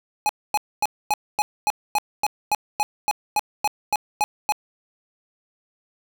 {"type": "tone bursts", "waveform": "square", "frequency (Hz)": 840, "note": "G#5", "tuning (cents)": 19, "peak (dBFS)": -18, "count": 16, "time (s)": [0.26, 4.522], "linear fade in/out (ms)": 0, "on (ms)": 32, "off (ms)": 250, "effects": []}